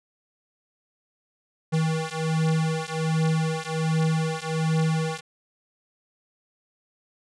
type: beating tone pair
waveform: square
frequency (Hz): 159.1 / 160.4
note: D#3 / E3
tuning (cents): +39 / -47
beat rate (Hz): 1.3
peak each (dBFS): -26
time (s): 1.72-5.21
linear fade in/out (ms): 20
effects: resampled to 22050 Hz